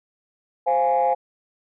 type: chord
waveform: sine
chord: F minor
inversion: second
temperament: equal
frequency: 523.3 / 698.5 / 830.6 Hz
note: C5 / F5 / Ab5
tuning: 0 / 0 / 0 cents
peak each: -21 / -21 / -19 dBFS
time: 0.66-1.15 s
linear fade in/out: 20 ms
effects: tanh soft clip ceiling -11 dBFS